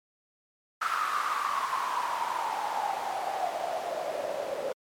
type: noise with band-pass filter sweep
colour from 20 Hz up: white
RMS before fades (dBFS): -31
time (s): 0.81-4.73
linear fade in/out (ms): 10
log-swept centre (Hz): 1300 to 540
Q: 7.9
effects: MP3 96 kbps